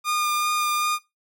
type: tone with vibrato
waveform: sawtooth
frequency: 1212 Hz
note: D#6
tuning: 46 cents flat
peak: -18 dBFS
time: 0.04-0.99 s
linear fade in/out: 50 ms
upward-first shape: sine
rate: 2.6 Hz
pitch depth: 11 cents each way
effects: noise-tail reverb RT60 0.2 s tail -17 dB re dry